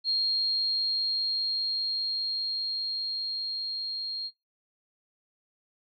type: tone with level ramp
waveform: sine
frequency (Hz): 4235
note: C8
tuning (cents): +20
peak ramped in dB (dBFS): -23 to -31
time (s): 0.04-4.31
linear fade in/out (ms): 50
effects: noise-tail reverb RT60 0.2 s tail -21 dB re dry